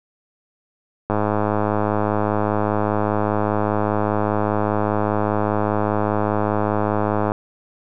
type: click train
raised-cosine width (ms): 1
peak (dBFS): -6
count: 654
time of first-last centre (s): 1.1-7.319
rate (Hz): 105
effects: none